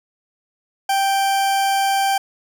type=tone; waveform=40% pulse; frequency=784 Hz; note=G5; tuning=in tune; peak=-15 dBFS; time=0.89-2.18 s; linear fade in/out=5 ms; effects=none